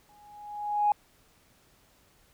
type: tone with exponential growth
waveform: sine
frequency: 830.6 Hz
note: G#5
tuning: in tune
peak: -18 dBFS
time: 0.09-0.92 s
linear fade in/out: 2 ms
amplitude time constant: 180 ms
effects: tanh soft clip ceiling -14 dBFS + pink hiss -63 dBFS RMS until 2.33 s